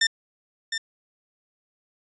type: tone with echo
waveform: 15% pulse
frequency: 1800 Hz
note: A6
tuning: 39 cents sharp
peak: -11 dBFS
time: 0.01-0.07 s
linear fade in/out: 5 ms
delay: 710 ms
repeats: 1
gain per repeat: -8 dB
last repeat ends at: 0.78 s
effects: resampled to 16000 Hz